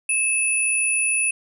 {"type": "tone pair together", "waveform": "sine", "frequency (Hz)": [2606, 9839], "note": ["E7", "D#9"], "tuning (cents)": [-20, -20], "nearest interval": "octave + major seventh", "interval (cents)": 2300, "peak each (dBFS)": -21, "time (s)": [0.09, 1.31], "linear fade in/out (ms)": 5, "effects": []}